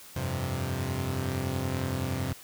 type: chord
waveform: sawtooth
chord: F suspended second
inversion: none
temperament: equal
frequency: 87.31 / 98 / 130.81 Hz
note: F2 / G2 / C3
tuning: 0 / 0 / 0 cents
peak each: -30 / -31 / -28 dBFS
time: 0.16-2.33 s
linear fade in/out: 5 ms
effects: white hiss -49 dBFS RMS until 2.43 s